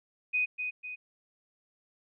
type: tone with echo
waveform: sine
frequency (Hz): 2494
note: D#7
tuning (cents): +3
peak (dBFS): -25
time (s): 0.33-0.46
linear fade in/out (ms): 20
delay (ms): 250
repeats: 2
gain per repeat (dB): -6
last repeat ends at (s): 0.96
effects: none